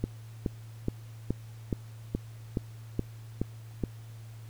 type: click train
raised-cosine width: 3 ms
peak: -15 dBFS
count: 10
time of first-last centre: 0.04-3.837 s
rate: 2.37 Hz
effects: added 112 Hz sine -43 dBFS peak until 4.49 s + pink hiss -58 dBFS RMS until 4.49 s